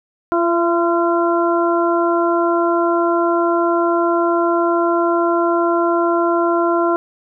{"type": "harmonic tone with a mistuned harmonic", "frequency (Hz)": 342.5, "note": "F4", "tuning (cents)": -34, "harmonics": [1, 2, 3, 4], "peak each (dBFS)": [-16, -19, -21, -22], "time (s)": [0.32, 6.96], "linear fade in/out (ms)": 0, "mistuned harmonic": 2, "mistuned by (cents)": -24, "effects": []}